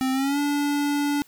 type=tone with pitch glide; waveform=square; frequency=261.6 to 288.6 Hz; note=C4 to D4; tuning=0 to -30 cents; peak=-22 dBFS; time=0.01-1.22 s; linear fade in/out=0 ms; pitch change=+170 cents; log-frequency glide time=0.12-0.39 s; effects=white hiss -56 dBFS RMS until 1.27 s